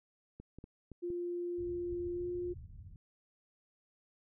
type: clicks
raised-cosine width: 3 ms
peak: -35 dBFS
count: 5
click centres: 0.4 / 0.586 / 0.641 / 0.917 / 1.103 s
type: tone with pitch glide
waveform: sine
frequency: 350 to 353.9 Hz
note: F4 to F4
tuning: +4 to +23 cents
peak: -35 dBFS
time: 1.02-2.54 s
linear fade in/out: 20 ms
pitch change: +19 cents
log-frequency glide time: 2.14-2.26 s
type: low-pass noise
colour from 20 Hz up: white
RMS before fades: -50 dBFS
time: 1.58-2.96 s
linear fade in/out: 2 ms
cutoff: 110 Hz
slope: 24 dB/octave
effects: none

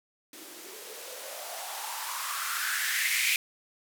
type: noise with band-pass filter sweep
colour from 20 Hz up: violet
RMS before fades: -33 dBFS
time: 0.33-3.36 s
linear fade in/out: 2 ms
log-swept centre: 290 to 2400 Hz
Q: 5.4
effects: none

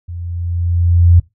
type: tone with level ramp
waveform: sine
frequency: 86.4 Hz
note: F2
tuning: 18 cents flat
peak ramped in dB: -24 to -3 dBFS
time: 0.08-1.2 s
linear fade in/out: 10 ms
effects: noise-tail reverb RT60 0.2 s tail -21 dB re dry

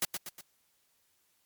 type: noise with echo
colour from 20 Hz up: white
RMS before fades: -29 dBFS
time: 0.02-0.05 s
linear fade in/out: 2 ms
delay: 120 ms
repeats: 3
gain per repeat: -6 dB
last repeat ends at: 0.41 s
effects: white hiss -72 dBFS RMS until 1.45 s + MP3 96 kbps

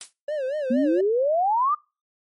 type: noise with exponential decay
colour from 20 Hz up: blue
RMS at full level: -27 dBFS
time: 0.01-0.13 s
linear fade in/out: 2 ms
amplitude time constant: 25 ms
type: tone with vibrato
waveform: triangle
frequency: 562 Hz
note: C#5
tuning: 24 cents sharp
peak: -22 dBFS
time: 0.28-1.01 s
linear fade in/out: 5 ms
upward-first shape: sine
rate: 4.3 Hz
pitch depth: 160 cents each way
type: exponential sweep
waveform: sine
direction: up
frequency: 230 to 1244.5 Hz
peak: -18 dBFS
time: 0.7-1.75 s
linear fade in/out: 10 ms
effects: noise-tail reverb RT60 0.3 s tail -25 dB re dry + MP3 48 kbps

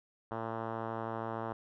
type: tone with low-pass filter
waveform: 5% pulse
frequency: 113.2 Hz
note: A2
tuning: 50 cents sharp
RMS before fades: -38 dBFS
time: 0.31-1.53 s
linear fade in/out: 5 ms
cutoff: 1100 Hz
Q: 1.1
effects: none

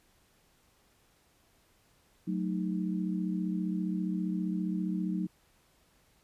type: chord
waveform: sine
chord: D# diminished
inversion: first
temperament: equal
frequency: 185 / 220 / 311.1 Hz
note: F#3 / A3 / D#4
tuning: 0 / 0 / 0 cents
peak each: -31 / -37 / -36 dBFS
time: 2.27-5.27 s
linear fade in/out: 10 ms
effects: pink hiss -67 dBFS RMS until 6.23 s + resampled to 32000 Hz

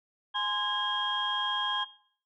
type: tone cluster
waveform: sine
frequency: 836 / 1038 / 1639 / 3242 Hz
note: G#5 / C6 / G#6 / G#7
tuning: +11 / -14 / -23 / -42 cents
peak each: -36 / -33 / -36 / -30 dBFS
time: 0.34-1.85 s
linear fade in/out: 20 ms
effects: noise-tail reverb RT60 0.5 s tail -17 dB re dry + tanh soft clip ceiling -17 dBFS

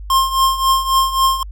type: tone with tremolo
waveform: square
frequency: 1063 Hz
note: C6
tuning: 27 cents sharp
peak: -10 dBFS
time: 0.1-1.43 s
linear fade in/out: 2 ms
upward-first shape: triangle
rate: 3.7 Hz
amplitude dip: 80%
effects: added 50 Hz sine -28 dBFS peak until 1.51 s

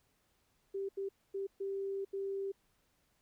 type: tone bursts at uneven times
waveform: sine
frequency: 392 Hz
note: G4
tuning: in tune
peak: -35 dBFS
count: 5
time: 0.74-0.89 / 0.97-1.09 / 1.34-1.47 / 1.6-2.05 / 2.13-2.52 s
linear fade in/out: 10 ms
effects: pink hiss -75 dBFS RMS until 3.21 s

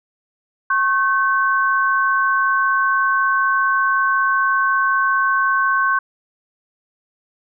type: tone pair together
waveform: sine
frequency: 1089 / 1534.3 Hz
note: C#6 / G6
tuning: -31 / -38 cents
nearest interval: tritone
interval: 593 cents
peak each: -17 dBFS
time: 0.7-5.99 s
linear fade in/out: 5 ms
effects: none

